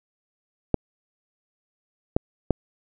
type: clicks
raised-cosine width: 2 ms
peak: -5 dBFS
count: 3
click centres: 0.743 / 2.165 / 2.507 s
effects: none